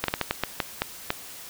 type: slowing click train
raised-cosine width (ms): 0.3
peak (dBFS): -7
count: 9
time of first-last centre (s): 0.04-1.104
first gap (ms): 43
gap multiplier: 1.31
effects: white hiss -42 dBFS RMS until 1.49 s